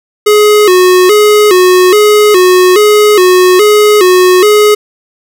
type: tone with vibrato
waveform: square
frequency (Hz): 392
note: G4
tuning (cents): 0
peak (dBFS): -3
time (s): 0.26-4.75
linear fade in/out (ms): 10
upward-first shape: square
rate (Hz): 1.2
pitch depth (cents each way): 120
effects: none